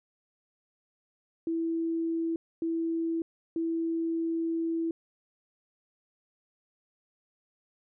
sine tone bursts at uneven times, 329.6 Hz, E4, in tune, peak -27 dBFS, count 3, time 1.47-2.36 / 2.62-3.22 / 3.56-4.91 s, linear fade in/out 2 ms, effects none

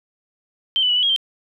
sine tone with pitch steps, 3123 / 2988 / 2935 / 2982 / 3275 / 3150 Hz, G7 / F#7 / F#7 / F#7 / G#7 / G7, -7 / +16 / -15 / +13 / -25 / +8 cents, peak -15 dBFS, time 0.76-1.162 s, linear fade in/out 0 ms, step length 67 ms, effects none

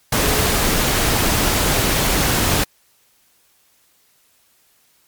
sine tone in noise, 427.1 Hz, G#4, 48 cents sharp, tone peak -25 dBFS, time 0.23-0.47 s, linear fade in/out 5 ms, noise pink, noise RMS -17 dBFS, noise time 0.12-2.64 s, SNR -11 dB, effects white hiss -58 dBFS RMS until 5.07 s + MP3 96 kbps

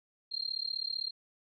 sine tone with amplitude modulation, 4196 Hz, C8, 4 cents sharp, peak -29 dBFS, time 0.31-1.11 s, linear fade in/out 20 ms, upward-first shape sine, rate 35.6 Hz, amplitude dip 100%, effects none

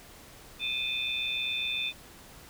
sine tone cluster, 2449 / 2576 / 3557 Hz, D#7 / E7 / A7, -28 / -41 / +18 cents, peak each -35 / -36 / -31 dBFS, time 0.59-1.93 s, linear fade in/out 50 ms, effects pink hiss -51 dBFS RMS until 2.49 s

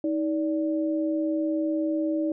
sine tone pair together, 316.1 / 580 Hz, D#4 / D5, +27 / -22 cents, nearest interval major seventh, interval 1051 cents, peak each -24 / -30 dBFS, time 0.04-2.32 s, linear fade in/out 2 ms, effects none

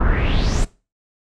brown noise with low-pass filter sweep, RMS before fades -17 dBFS, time 0-0.65 s, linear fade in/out 10 ms, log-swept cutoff 1200 to 8500 Hz, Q 4.2, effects noise-tail reverb RT60 0.3 s tail -19 dB re dry

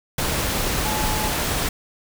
sine tone in noise, 858 Hz, A5, 44 cents flat, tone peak -27 dBFS, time 0.85-1.29 s, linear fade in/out 5 ms, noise pink, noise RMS -23 dBFS, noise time 0.18-1.69 s, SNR -7 dB, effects none

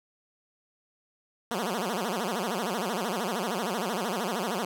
10% pulse tone with vibrato, 207.7 Hz, G#3, in tune, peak -20 dBFS, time 1.51-4.65 s, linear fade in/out 2 ms, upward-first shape sine, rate 13 Hz, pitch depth 280 cents each way, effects none

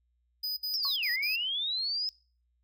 square tone bursts, 4978 Hz, D#8, in tune, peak -31 dBFS, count 5, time 0.43-1.362 s, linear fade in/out 10 ms, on 140 ms, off 58 ms
sine linear two-way sweep, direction down then up, 5588 to 1852 to 5140 Hz, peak -29 dBFS, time 0.74-2.09 s, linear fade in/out 0 ms, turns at 1.1 s
sine tone with exponential decay, 1108.7 Hz, C#6, in tune, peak -34 dBFS, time 0.85-0.96 s, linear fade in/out 1 ms, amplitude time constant 23 ms
effects noise-tail reverb RT60 0.4 s tail -23 dB re dry + added 60 Hz sine -70 dBFS peak until 2.63 s

